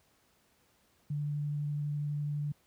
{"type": "tone with vibrato", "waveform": "sine", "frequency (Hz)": 146.83, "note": "D3", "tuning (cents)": 0, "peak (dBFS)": -31, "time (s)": [1.1, 2.52], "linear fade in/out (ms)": 5, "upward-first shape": "triangle", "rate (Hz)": 12, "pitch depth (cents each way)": 10, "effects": ["pink hiss -69 dBFS RMS until 2.66 s", "high-pass 60 Hz 12 dB/octave"]}